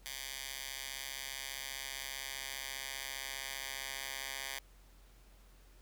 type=tone with high-pass filter sweep; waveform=10% pulse; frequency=135.1 Hz; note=C#3; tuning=44 cents flat; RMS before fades=-43 dBFS; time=0.06-4.59 s; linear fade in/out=0 ms; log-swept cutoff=2700 to 1800 Hz; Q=0.79; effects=added 45 Hz sine -58 dBFS peak until 5.81 s + pink hiss -66 dBFS RMS until 5.81 s